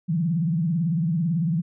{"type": "tone with vibrato", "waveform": "sine", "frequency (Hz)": 165.7, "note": "E3", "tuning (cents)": 9, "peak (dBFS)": -20, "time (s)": [0.08, 1.62], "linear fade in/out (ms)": 20, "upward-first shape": "triangle", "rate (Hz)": 18, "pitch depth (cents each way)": 210, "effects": []}